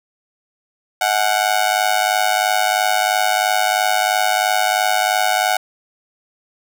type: tone with amplitude modulation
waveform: sawtooth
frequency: 740 Hz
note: F#5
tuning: in tune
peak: -7 dBFS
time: 1.01-5.57 s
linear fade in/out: 5 ms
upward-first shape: sine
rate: 103 Hz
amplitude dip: 90%
effects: none